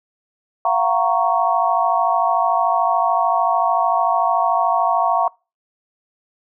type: chord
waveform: sine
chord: Gb major seventh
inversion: third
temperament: equal with one note detuned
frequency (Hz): 686.5 / 740 / 932.3 / 1108.7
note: F5 / Gb5 / Bb5 / Db6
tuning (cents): -30 / 0 / 0 / 0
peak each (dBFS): -20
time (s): 0.65-5.28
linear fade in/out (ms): 2
effects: noise-tail reverb RT60 0.3 s tail -25 dB re dry